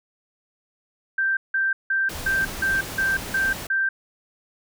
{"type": "tone bursts", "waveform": "sine", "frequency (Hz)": 1568, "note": "G6", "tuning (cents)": 0, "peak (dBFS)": -19, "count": 8, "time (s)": [1.18, 3.89], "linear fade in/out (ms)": 5, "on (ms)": 190, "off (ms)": 170}
{"type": "noise", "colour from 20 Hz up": "pink", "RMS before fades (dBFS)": -33, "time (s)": [2.09, 3.67], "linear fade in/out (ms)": 5}
{"effects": []}